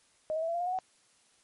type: tone with pitch steps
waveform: sine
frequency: 622.3 / 639.1 / 656.3 / 673.9 / 692.1 / 710.7 / 729.9 / 749.5 Hz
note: D#5 / D#5 / E5 / E5 / F5 / F5 / F#5 / F#5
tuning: 0 / +46 / -8 / +38 / -16 / +30 / -24 / +22 cents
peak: -29 dBFS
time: 0.3-0.788 s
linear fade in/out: 0 ms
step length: 61 ms
effects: white hiss -66 dBFS RMS until 1.43 s + MP3 48 kbps